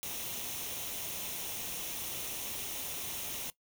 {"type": "noise with comb filter", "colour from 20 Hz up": "white", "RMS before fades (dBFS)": -39, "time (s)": [0.03, 3.5], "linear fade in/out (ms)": 0, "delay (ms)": 0.32, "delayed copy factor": 0.5, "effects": ["noise-tail reverb RT60 0.1 s tail -18 dB re dry"]}